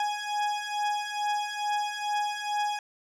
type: beating tone pair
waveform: 40% pulse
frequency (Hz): 830.6 / 832.9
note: G#5 / G#5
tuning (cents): 0 / +5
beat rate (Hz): 2.3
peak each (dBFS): -31 / -29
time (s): 0-2.79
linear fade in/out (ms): 2
effects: low-pass 7000 Hz 12 dB/octave